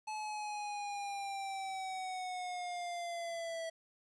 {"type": "linear sweep", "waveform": "square", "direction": "down", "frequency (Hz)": [863, 653], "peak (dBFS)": -39, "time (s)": [0.07, 3.7], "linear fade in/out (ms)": 10, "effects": ["resampled to 22050 Hz", "11-bit"]}